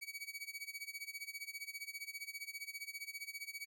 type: tone with tremolo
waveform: sawtooth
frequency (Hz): 2266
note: C#7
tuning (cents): +37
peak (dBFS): -38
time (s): 0.01-3.66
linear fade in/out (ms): 20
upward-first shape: sine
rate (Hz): 15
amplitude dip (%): 90
effects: none